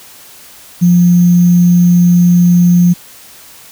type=tone with sample-and-hold; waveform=sine; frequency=175.7 Hz; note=F3; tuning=11 cents sharp; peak=-4 dBFS; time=0.81-2.94 s; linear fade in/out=20 ms; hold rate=6300 Hz; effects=white hiss -37 dBFS RMS until 3.71 s